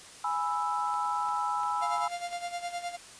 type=chord; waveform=sine; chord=E major; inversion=first; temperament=equal; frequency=830.6 / 987.8 / 1318.5 Hz; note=G#5 / B5 / E6; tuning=0 / 0 / 0 cents; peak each=-32 dBFS; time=0.24-2.08 s; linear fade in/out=5 ms
type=click train; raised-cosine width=0.2 ms; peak=-31 dBFS; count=5; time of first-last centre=0.94-2.329 s; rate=2.88 Hz
type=tone with tremolo; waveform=45% pulse; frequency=698.5 Hz; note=F5; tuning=in tune; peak=-31 dBFS; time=1.81-2.97 s; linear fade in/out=20 ms; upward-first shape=sine; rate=9.7 Hz; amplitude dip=75%
effects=white hiss -49 dBFS RMS until 3.19 s + resampled to 22050 Hz